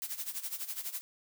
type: noise with tremolo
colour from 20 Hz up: blue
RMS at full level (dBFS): -36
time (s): 0.02-1.01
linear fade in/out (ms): 0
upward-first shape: sine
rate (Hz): 12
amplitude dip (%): 80
effects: none